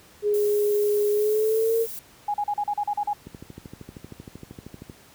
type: tone with pitch glide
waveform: sine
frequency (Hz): 415.3 to 455.5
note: G#4 to A#4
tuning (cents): 0 to -40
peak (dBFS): -19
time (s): 0.22-1.87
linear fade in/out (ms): 50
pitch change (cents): +160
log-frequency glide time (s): 1.12-1.75
type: noise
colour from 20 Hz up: violet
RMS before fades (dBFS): -36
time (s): 0.34-1.99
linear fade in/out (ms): 0
type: tone bursts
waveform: sine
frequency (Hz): 826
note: G#5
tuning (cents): -10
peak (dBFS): -22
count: 9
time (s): 2.28-3.133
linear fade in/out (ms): 5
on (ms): 61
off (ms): 38
type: click train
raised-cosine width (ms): 3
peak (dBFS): -25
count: 22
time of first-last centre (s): 3.27-4.898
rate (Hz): 12.9
effects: pink hiss -52 dBFS RMS until 5.14 s + high-pass 60 Hz 12 dB/octave

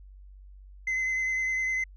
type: tone with vibrato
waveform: sine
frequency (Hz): 2050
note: C7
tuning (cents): -36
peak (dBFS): -23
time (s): 0.87-1.84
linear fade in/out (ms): 5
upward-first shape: sine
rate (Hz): 9.9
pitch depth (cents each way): 17
effects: tanh soft clip ceiling -25 dBFS + added 48 Hz sine -46 dBFS peak until 1.96 s

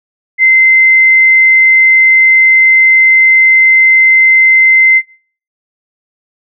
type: tone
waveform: sine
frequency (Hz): 2071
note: C7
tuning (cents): -18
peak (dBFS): -3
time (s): 0.38-5.02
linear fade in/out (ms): 50
effects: noise-tail reverb RT60 0.5 s tail -26 dB re dry

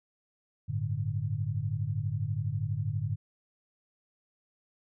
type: chord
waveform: sine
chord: G suspended second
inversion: none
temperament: just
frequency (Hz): 98 / 110.25 / 147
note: G2 / A2 / D3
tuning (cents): 0 / +4 / +2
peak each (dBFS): -34 / -32 / -34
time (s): 0.68-3.16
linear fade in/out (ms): 20
effects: none

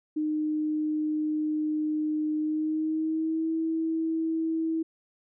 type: tone with pitch glide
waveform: sine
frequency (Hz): 306.4 to 323.5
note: D#4 to E4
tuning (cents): -27 to -32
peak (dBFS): -25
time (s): 0.16-4.83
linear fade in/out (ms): 10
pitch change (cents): +95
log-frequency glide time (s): 2.37-3.51
effects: none

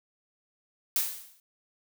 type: noise with exponential decay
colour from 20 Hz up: blue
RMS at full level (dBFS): -24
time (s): 0.96-1.4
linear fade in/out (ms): 1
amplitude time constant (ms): 95
effects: none

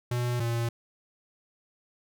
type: tone pair in turn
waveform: square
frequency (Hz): 121.9 / 117.06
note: B2 / A#2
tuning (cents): -22 / +8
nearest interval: minor second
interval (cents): 70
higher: first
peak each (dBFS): -27 / -27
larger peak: neither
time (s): 0.11-0.4 / 0.4-0.69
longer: neither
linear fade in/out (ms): 5
effects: none

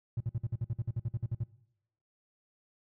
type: tone bursts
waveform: triangle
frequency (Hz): 116.54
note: A#2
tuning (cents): 0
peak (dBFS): -26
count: 15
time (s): 0.17-1.437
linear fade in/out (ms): 5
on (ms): 35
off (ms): 53
effects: noise-tail reverb RT60 0.8 s tail -23 dB re dry + tanh soft clip ceiling -25 dBFS

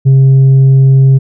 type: tone with tanh clipping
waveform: sine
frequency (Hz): 134.3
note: C3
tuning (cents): +46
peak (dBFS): -3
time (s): 0.05-1.19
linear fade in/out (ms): 20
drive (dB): 2
effects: none

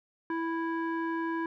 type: tone with low-pass filter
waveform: square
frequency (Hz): 329.6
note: E4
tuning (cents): 0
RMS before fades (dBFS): -32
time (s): 0.3-1.46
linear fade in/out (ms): 2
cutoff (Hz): 1400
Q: 4.6
effects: none

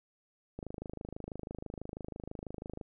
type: click train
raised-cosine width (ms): 2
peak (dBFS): -27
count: 59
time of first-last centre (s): 0.59-2.812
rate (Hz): 26.1
effects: none

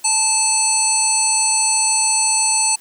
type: harmonic tone with a mistuned harmonic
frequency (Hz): 874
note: A5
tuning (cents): -12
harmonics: 1 / 3 / 5 / 7 / 9 / 10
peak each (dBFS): -23 / -25 / -23 / -25 / -18 / -19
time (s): 0.04-2.76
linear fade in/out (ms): 10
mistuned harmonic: 1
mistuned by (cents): +18
effects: white hiss -47 dBFS RMS until 2.8 s + high-pass 200 Hz 12 dB/octave

